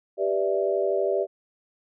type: chord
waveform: sine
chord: E minor seventh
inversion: first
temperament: equal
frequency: 392 / 493.9 / 587.3 / 659.3 Hz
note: G4 / B4 / D5 / E5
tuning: 0 / 0 / 0 / 0 cents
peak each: -25 / -30 / -26 / -29 dBFS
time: 0.17-1.27 s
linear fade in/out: 50 ms
effects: none